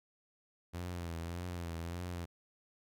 sawtooth tone with vibrato, 86 Hz, F2, 26 cents flat, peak -35 dBFS, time 0.73-2.26 s, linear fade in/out 20 ms, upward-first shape triangle, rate 1.7 Hz, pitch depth 76 cents each way, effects none

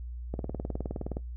click train, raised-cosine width 2 ms, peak -20 dBFS, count 17, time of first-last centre 0.34-1.169 s, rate 19.3 Hz, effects noise-tail reverb RT60 0.1 s tail -17 dB re dry + added 60 Hz sine -36 dBFS peak until 1.36 s

